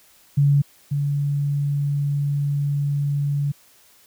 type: tone pair in turn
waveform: sine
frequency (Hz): 142.3 / 143.1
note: C#3 / D3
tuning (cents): +46 / -45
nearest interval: unison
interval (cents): 9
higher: second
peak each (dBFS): -13 / -19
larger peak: first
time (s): 0.37-0.62 / 0.91-3.52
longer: second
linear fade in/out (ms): 10
effects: white hiss -54 dBFS RMS until 4.06 s